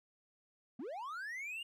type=linear sweep; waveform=triangle; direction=up; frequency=207.7 to 2872 Hz; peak=-39 dBFS; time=0.79-1.63 s; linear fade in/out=5 ms; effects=none